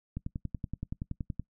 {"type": "click train", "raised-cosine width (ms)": 5, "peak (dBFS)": -22, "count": 14, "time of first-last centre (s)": [0.17, 1.396], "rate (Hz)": 10.6, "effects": ["noise-tail reverb RT60 0.1 s tail -22 dB re dry"]}